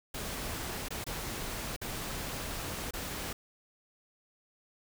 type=noise with dropouts; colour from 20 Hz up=pink; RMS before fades=-38 dBFS; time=0.14-3.33 s; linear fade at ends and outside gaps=5 ms; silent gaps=0.885-0.905 / 1.042-1.065 / 1.764-1.814 / 2.909-2.935 s; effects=none